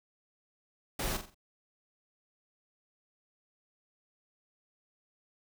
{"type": "noise with echo", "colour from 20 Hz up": "pink", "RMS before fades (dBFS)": -34, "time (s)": [0.99, 1.17], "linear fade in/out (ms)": 5, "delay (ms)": 44, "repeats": 4, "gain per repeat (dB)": -8, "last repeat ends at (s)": 1.346, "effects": []}